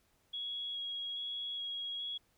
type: tone with vibrato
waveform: sine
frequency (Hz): 3322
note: G#7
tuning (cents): 0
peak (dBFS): -37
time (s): 0.33-2.18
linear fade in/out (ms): 10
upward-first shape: square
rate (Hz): 1.2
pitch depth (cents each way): 9
effects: pink hiss -73 dBFS RMS until 2.37 s